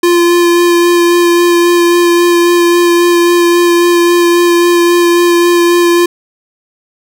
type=tone with vibrato; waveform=square; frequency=346.4 Hz; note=F4; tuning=14 cents flat; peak=-6 dBFS; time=0.03-6.06 s; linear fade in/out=5 ms; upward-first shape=sine; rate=3.7 Hz; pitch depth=13 cents each way; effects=none